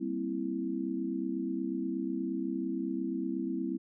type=chord; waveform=sine; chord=C dominant seventh; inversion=second; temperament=equal; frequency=196 / 233.1 / 261.6 / 329.6 Hz; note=G3 / Bb3 / C4 / E4; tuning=0 / 0 / 0 / 0 cents; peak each=-38 / -40 / -35 / -35 dBFS; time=0-3.78 s; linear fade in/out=20 ms; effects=none